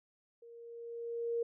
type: tone with level ramp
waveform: sine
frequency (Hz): 467.3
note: A#4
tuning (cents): +4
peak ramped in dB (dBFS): -52 to -30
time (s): 0.42-1.43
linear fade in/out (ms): 5
effects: none